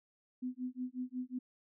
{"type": "tone with tremolo", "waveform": "sine", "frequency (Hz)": 252.4, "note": "B3", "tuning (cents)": 38, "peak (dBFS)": -34, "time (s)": [0.42, 1.39], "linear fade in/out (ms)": 10, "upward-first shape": "sine", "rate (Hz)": 5.5, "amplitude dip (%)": 100, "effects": []}